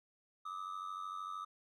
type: ring-modulated tone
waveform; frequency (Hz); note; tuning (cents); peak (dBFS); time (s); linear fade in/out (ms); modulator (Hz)
triangle; 1232; D#6; -17; -36; 0.45-1.45; 10; 46.6
effects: none